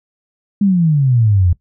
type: exponential sweep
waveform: sine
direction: down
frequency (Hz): 207.7 to 83.9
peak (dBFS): -9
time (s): 0.61-1.53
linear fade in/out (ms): 5
effects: noise-tail reverb RT60 0.1 s tail -18 dB re dry